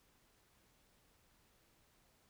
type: silence
effects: pink hiss -72 dBFS RMS until 2.29 s